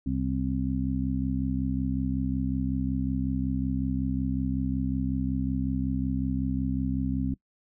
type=harmonic tone; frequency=65.41 Hz; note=C2; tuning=in tune; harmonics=1 / 2 / 3 / 4; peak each=-32 / -32 / -32 / -29 dBFS; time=0.06-7.34 s; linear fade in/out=5 ms; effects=noise-tail reverb RT60 0.1 s tail -21 dB re dry